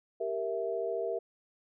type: chord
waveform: sine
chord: E diminished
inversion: first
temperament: equal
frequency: 392 / 466.2 / 659.3 Hz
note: G4 / Bb4 / E5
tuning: 0 / 0 / 0 cents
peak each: -36 / -34 / -35 dBFS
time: 0.2-1.19 s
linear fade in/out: 10 ms
effects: none